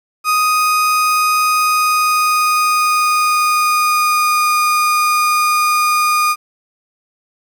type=tone with pitch glide; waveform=35% pulse; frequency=1246 to 1223.2 Hz; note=D#6 to D#6; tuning=+2 to -30 cents; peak=-10 dBFS; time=0.24-6.36 s; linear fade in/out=50 ms; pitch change=-32 cents; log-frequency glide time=1.62-4.5 s; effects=8-bit